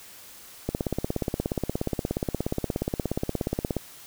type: click train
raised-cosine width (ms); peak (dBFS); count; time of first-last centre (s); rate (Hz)
2; -12; 53; 0.69-3.767; 16.9
effects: white hiss -47 dBFS RMS until 4.06 s